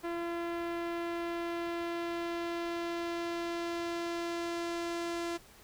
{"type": "tone with low-pass filter sweep", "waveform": "sawtooth", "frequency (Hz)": 340.8, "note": "F4", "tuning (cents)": -42, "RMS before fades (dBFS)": -36, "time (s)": [0.03, 5.38], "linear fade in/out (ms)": 20, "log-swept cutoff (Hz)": [2200, 7800], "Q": 0.82, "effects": ["pink hiss -57 dBFS RMS until 5.63 s"]}